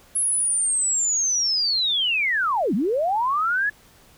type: linear two-way sweep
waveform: sine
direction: down then up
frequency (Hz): 10850 to 173.8 to 1725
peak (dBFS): -19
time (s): 0.15-3.7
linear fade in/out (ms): 10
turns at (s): 2.74
effects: pink hiss -53 dBFS RMS until 4.17 s